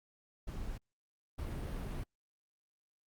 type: noise bursts at uneven times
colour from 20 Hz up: brown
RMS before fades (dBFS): -40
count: 2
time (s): 0.47-0.78 / 1.38-2.04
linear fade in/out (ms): 10
effects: Opus 48 kbps